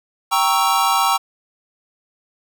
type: chord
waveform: square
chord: G diminished seventh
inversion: none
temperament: equal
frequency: 784 / 932.3 / 1108.7 / 1318.5 Hz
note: G5 / Bb5 / Db6 / Fb6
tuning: 0 / 0 / 0 / 0 cents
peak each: -21 dBFS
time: 0.31-1.18 s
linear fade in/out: 20 ms
effects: none